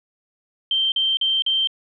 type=tone bursts; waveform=sine; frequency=3136 Hz; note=G7; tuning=in tune; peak=-17 dBFS; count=4; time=0.71-1.673 s; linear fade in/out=2 ms; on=210 ms; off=41 ms; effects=none